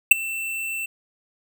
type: tone with ADSR envelope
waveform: square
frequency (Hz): 2678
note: E7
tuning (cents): +27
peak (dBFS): -4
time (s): 0.11-0.86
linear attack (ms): 6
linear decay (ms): 13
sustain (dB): -23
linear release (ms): 7
effects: none